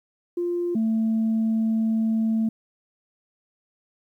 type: tone pair in turn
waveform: sine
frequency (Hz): 349.2 / 222.6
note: F4 / A3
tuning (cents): 0 / +20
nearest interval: minor sixth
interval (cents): 780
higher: first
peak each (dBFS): -22 / -18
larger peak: second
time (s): 0.37-0.75 / 0.75-2.49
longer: second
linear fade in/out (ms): 5
effects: tanh soft clip ceiling -17 dBFS + 10-bit